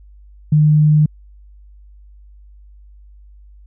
sine tone, 151.7 Hz, D#3, 44 cents flat, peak -8 dBFS, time 0.52-1.06 s, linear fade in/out 5 ms, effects added 50 Hz sine -40 dBFS peak until 3.66 s

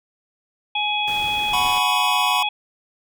harmonic tone, 838 Hz, G#5, 15 cents sharp, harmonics 1 / 3 / 4, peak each -24 / -24 / -24 dBFS, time 0.75-2.49 s, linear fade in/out 5 ms
pink noise, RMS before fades -36 dBFS, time 1.07-1.79 s, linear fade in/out 10 ms
square chord, F# suspended fourth, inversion none, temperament equal, 740 / 987.8 / 1108.7 Hz, F#5 / B5 / C#6, 0 / 0 / 0 cents, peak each -26 / -23 / -26 dBFS, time 1.53-2.43 s, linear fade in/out 5 ms
effects none

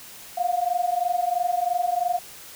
sine tone pair together, 698.5 / 721.5 Hz, F5 / F#5, 0 / -44 cents, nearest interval minor second, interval 56 cents, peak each -24 dBFS, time 0.37-2.19 s, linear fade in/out 10 ms, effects white hiss -43 dBFS RMS until 2.55 s

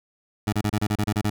20% pulse tone bursts, 104.9 Hz, G#2, 18 cents sharp, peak -16 dBFS, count 10, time 0.47-1.3 s, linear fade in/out 5 ms, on 56 ms, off 30 ms, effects none

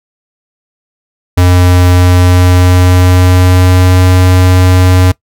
square tone with pitch glide, 89.8 to 91.53 Hz, F2 to F#2, +49 to -18 cents, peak -4 dBFS, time 1.37-5.12 s, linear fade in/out 10 ms, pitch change +33 cents, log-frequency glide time 2-4.03 s, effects noise-tail reverb RT60 0.1 s tail -20 dB re dry

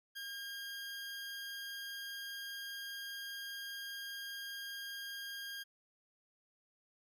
20% pulse tone, 1615 Hz, G#6, 49 cents flat, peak -38 dBFS, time 0.15-5.64 s, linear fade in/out 20 ms, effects none

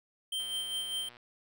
square tone with tremolo, 3136 Hz, G7, in tune, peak -32 dBFS, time 0.32-1.09 s, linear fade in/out 5 ms, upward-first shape sine, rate 5 Hz, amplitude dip 45%
click train, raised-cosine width 0.3 ms, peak -37 dBFS, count 94, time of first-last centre 0.4-1.169 s, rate 121 Hz
effects none

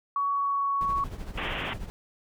sine tone with pitch glide, 1124 to 1115.6 Hz, C#6 to C#6, +24 to +11 cents, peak -24 dBFS, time 0.16-1.04 s, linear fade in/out 2 ms, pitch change -13 cents, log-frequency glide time 0.3-0.71 s
brown noise with tremolo, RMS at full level -34 dBFS, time 0.81-1.9 s, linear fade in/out 0 ms, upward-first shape triangle, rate 13 Hz, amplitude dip 70%
white band-pass noise, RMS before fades -33 dBFS, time 1.37-1.74 s, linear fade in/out 10 ms, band 120 to 3300 Hz, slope 96 dB/octave
effects none

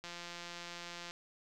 click train, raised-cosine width 0.2 ms, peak -28 dBFS, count 186, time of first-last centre 0.04-1.109 s, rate 173 Hz, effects none

